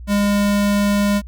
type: tone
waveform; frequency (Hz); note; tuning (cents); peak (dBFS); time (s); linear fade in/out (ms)
square; 203.5; G#3; -35; -15; 0.07-1.22; 50
effects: added 60 Hz sine -31 dBFS peak until 1.27 s + Opus 48 kbps